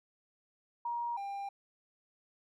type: tone pair in turn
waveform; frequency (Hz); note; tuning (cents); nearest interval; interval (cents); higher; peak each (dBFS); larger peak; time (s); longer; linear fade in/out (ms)
sine / triangle; 947 / 796.7; A#5 / G5; +27 / +28; minor third; 299; first; -33 / -35; first; 0.85-1.17 / 1.17-1.49; neither; 5
effects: none